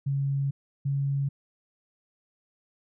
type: tone pair in turn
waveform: sine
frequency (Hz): 138.59 / 139.13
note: C#3 / C#3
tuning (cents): 0 / +7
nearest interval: unison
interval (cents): 7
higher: second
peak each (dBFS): -24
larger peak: neither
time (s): 0.06-0.51 / 0.85-1.29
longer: first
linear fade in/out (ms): 10
effects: none